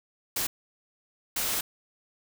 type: noise bursts at uneven times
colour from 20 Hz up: white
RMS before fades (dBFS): -29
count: 2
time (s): 0.36-0.47 / 1.36-1.61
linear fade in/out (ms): 5
effects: none